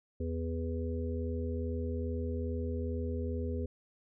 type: harmonic tone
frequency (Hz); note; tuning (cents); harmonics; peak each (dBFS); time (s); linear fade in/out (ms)
82.41; E2; 0; 1 / 3 / 5 / 6; -34 / -39 / -41 / -42; 0.2-3.66; 5
effects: none